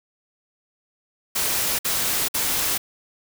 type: noise bursts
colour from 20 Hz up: white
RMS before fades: -23 dBFS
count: 3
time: 1.35-2.78 s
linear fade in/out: 10 ms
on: 440 ms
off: 55 ms
effects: none